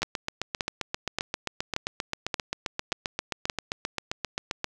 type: two click trains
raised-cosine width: 0.2 ms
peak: -9 / -11 dBFS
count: 7 / 36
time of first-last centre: 0.03-3.498 / 0.02-4.644 s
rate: 1.73 / 7.57 Hz
effects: none